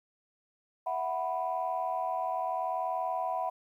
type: chord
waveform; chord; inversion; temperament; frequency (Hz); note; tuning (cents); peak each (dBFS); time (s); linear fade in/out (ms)
sine; E suspended second; none; equal; 659.3 / 740 / 987.8; E5 / F#5 / B5; 0 / 0 / 0; -35 / -32 / -34; 0.86-3.5; 10
effects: tanh soft clip ceiling -21 dBFS + 11-bit